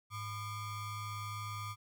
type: ring-modulated tone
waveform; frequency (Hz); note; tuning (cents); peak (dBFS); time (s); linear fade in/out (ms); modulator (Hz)
square; 554.4; C#5; 0; -37; 0.1-1.76; 50; 660
effects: 13-bit